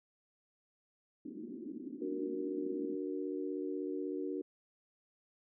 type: band-pass noise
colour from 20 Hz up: pink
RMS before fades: -45 dBFS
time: 1.25-2.95 s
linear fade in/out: 5 ms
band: 230 to 340 Hz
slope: 48 dB/octave
type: chord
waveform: sine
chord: D augmented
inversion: none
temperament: equal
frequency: 293.7 / 370 / 466.2 Hz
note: D4 / F#4 / A#4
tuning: 0 / 0 / 0 cents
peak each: -39 / -39 / -43 dBFS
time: 2.01-4.42 s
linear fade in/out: 10 ms
effects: none